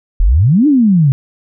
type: exponential two-way sweep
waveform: sine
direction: up then down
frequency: 36.71 to 311.1 to 129.8 Hz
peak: -6 dBFS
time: 0.2-1.12 s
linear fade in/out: 0 ms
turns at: 0.67 s
effects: none